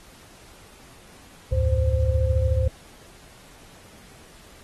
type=tone cluster; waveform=sine; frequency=71.5 / 85.5 / 104.5 / 521 Hz; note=D2 / F2 / G#2 / C5; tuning=-46 / -36 / +11 / -7 cents; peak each=-21 / -26 / -24 / -27 dBFS; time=1.52-2.68 s; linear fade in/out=5 ms; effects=pink hiss -50 dBFS RMS until 4.63 s + AAC 32 kbps